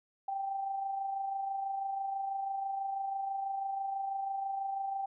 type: tone with amplitude modulation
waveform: sine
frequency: 783 Hz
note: G5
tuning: 2 cents flat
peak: -31 dBFS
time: 0.28-5.06 s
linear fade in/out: 5 ms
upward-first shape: sine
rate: 26.1 Hz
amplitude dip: 40%
effects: none